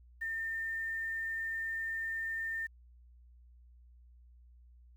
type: tone with quantisation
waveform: sine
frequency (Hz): 1807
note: A6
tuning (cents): +46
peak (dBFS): -34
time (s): 0.21-2.67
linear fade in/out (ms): 10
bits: 10
effects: added 60 Hz sine -56 dBFS peak until 4.96 s